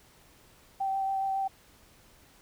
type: tone with vibrato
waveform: sine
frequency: 776 Hz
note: G5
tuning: 18 cents flat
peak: -27 dBFS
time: 0.8-1.48 s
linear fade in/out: 10 ms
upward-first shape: sine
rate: 7.2 Hz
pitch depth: 12 cents each way
effects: pink hiss -59 dBFS RMS until 2.41 s